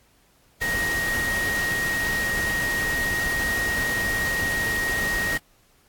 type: tone in noise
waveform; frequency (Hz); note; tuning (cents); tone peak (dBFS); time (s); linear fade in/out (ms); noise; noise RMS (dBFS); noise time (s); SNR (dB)
sine; 1876; A#6; +11; -23; 0.61-5.38; 10; pink; -30; 0.61-5.38; +4
effects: pink hiss -60 dBFS RMS until 5.88 s + AAC 64 kbps